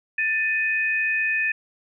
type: tone pair together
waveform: sine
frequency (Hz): 1773 / 2502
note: A6 / D#7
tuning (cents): +13 / +9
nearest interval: tritone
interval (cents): 596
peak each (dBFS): -23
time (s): 0.18-1.52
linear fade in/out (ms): 5
effects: none